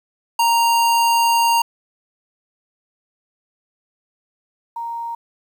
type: tone pair in turn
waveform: square / sine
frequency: 931 / 931 Hz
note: A#5 / A#5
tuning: -2 / -2 cents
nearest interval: unison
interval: 0 cents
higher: neither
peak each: -14 / -24 dBFS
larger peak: first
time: 0.39-1.62 / 4.76-5.15 s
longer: first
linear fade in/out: 5 ms
effects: 9-bit